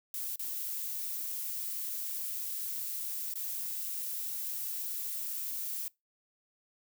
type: noise with dropouts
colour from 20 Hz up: violet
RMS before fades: -37 dBFS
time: 0.14-5.88 s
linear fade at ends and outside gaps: 1 ms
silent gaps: 0.358-0.394 / 3.338-3.355 s
effects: noise-tail reverb RT60 0.2 s tail -23 dB re dry

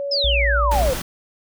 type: tone with pitch glide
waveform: sine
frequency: 563 to 577.8 Hz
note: C#5 to D5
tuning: +27 to -28 cents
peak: -23 dBFS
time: 0-0.82 s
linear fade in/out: 0 ms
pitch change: +45 cents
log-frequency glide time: 0.49-0.63 s
type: exponential sweep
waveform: sine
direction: down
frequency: 5320 to 485.5 Hz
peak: -18 dBFS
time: 0.11-0.94 s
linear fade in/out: 10 ms
type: tone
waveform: sine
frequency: 58.6 Hz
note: A#1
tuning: 10 cents sharp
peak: -18 dBFS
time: 0.24-0.9 s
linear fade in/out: 5 ms
type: noise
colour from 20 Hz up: pink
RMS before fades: -27 dBFS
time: 0.71-1.02 s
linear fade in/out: 5 ms
effects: none

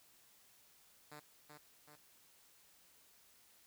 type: tone with echo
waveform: 5% pulse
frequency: 149.2 Hz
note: D3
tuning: 28 cents sharp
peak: -40 dBFS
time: 1.11-1.2 s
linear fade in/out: 10 ms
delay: 380 ms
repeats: 2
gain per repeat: -4 dB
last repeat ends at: 1.96 s
effects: white hiss -67 dBFS RMS until 3.66 s

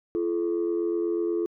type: tone pair together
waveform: sine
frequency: 341.8 / 430 Hz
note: F4 / A4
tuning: -37 / -40 cents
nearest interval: major third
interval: 397 cents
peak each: -24 / -27 dBFS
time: 0.15-1.46 s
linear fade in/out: 0 ms
effects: tanh soft clip ceiling -19 dBFS

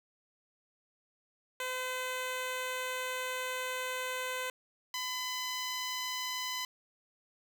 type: tone pair in turn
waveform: 10% pulse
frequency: 510 / 1009.2 Hz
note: C5 / B5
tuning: -44 / +37 cents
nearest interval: octave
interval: 1181 cents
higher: second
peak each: -26 dBFS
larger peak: neither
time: 1.6-4.5 / 4.94-6.65 s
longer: first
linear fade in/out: 2 ms
effects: none

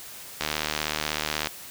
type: click train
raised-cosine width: 0.2 ms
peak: -8 dBFS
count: 82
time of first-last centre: 0.41-1.472 s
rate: 76.3 Hz
effects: white hiss -42 dBFS RMS until 1.7 s

